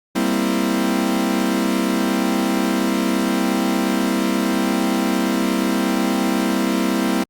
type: chord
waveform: 40% pulse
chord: C dominant seventh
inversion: second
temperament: equal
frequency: 196 / 233.1 / 261.6 / 329.6 Hz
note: G3 / Bb3 / C4 / E4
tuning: 0 / 0 / 0 / 0 cents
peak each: -22 dBFS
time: 0.15-7.24 s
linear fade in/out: 10 ms
effects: Opus 48 kbps